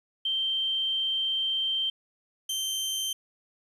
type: tone pair in turn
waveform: sine / sawtooth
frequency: 3136 / 3124 Hz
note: G7 / G7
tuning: 0 / -7 cents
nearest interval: unison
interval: 7 cents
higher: first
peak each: -25 dBFS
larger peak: neither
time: 0.25-1.9 / 2.49-3.13 s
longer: first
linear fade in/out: 5 ms
effects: resampled to 32000 Hz + 10-bit

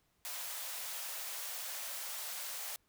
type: high-pass noise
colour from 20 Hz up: white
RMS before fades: -42 dBFS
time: 0.25-2.76 s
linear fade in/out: 0 ms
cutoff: 510 Hz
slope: 48 dB/octave
effects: pink hiss -75 dBFS RMS until 2.88 s

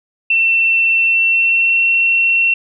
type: tone with pitch glide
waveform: sine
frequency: 2692 to 2717 Hz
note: E7 to F7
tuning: +36 to -48 cents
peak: -10 dBFS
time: 0.3-2.54 s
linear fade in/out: 5 ms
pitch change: +16 cents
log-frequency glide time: 0.96-1.84 s
effects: none

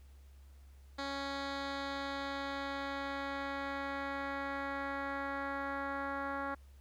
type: tone with low-pass filter sweep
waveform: 10% pulse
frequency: 277.2 Hz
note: C#4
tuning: in tune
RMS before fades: -39 dBFS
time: 0.98-6.55 s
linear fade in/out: 10 ms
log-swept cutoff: 4400 to 1500 Hz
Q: 1.6
effects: added 68 Hz sine -54 dBFS peak until 6.8 s + pink hiss -70 dBFS RMS until 6.8 s

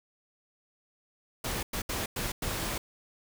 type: noise bursts at uneven times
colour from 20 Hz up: pink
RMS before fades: -33 dBFS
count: 5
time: 1.44-1.63 / 1.73-1.82 / 1.89-2.06 / 2.16-2.32 / 2.42-2.78 s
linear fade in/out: 5 ms
effects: none

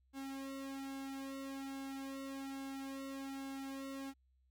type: tone with flanger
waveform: sawtooth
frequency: 271.4 Hz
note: C#4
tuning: 36 cents flat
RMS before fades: -45 dBFS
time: 0.13-4.14 s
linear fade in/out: 50 ms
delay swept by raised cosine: 1.6 to 2.46 ms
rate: 1.2 Hz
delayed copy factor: -0.9
effects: added 64 Hz sine -70 dBFS peak until 4.5 s

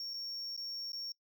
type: tone with dropouts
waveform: triangle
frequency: 5510 Hz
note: F8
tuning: 24 cents flat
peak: -38 dBFS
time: 0-1.12 s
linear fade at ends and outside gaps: 1 ms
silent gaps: 0.136-0.14 / 0.565-0.576 / 0.92-0.931 s
effects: noise-tail reverb RT60 0.1 s tail -21 dB re dry

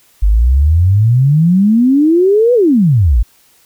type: exponential two-way sweep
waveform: sine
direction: up then down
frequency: 47.99 to 503 to 47.99 Hz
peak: -6 dBFS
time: 0.22-3.23 s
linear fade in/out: 10 ms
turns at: 2.54 s
effects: white hiss -50 dBFS RMS until 3.65 s

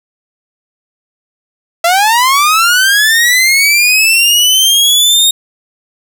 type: linear sweep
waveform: sawtooth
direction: up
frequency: 662 to 3729 Hz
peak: -3 dBFS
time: 1.84-5.31 s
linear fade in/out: 5 ms
effects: none

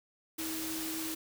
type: tone in noise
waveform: sine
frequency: 320 Hz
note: D#4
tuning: 49 cents sharp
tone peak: -38 dBFS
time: 0.38-1.15 s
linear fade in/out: 10 ms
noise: white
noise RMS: -39 dBFS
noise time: 0.38-1.15 s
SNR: -2 dB
effects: none

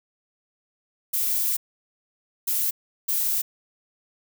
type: noise bursts at uneven times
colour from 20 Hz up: violet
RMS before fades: -24 dBFS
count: 3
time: 1.13-1.57 / 2.47-2.71 / 3.08-3.42 s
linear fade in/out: 10 ms
effects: none

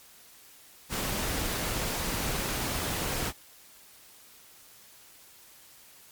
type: noise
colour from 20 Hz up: pink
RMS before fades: -31 dBFS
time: 0.89-3.33 s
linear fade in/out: 50 ms
effects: white hiss -54 dBFS RMS until 6.11 s + MP3 96 kbps

